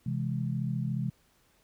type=chord; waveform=sine; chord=C augmented; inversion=none; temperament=equal; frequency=130.81 / 164.81 / 207.7 Hz; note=C3 / E3 / G#3; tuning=0 / 0 / 0 cents; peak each=-31 / -34 / -35 dBFS; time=0.06-1.1 s; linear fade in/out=5 ms; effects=pink hiss -67 dBFS RMS until 1.63 s